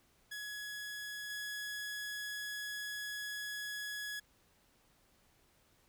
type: tone with level steps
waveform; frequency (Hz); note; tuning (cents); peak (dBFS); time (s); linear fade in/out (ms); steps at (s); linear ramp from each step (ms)
sawtooth; 1682; G#6; +22; -38 / -36; 0.31-4.2; 10; 1.3; 2
effects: pink hiss -70 dBFS RMS until 5.88 s